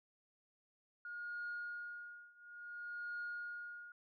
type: tone with tremolo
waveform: sine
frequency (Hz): 1431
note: F6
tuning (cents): +42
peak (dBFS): -39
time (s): 1.05-3.92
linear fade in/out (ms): 2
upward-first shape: triangle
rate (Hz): 0.58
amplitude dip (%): 95
effects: tanh soft clip ceiling -37 dBFS